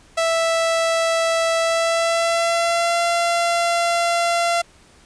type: tone with pitch glide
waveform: sawtooth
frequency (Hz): 659.3 to 684.9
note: E5 to F5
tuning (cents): 0 to -34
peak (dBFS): -13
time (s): 0.17-4.62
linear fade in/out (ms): 10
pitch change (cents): +66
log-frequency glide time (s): 1.6-3.01
effects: pink hiss -51 dBFS RMS until 5.05 s + resampled to 22050 Hz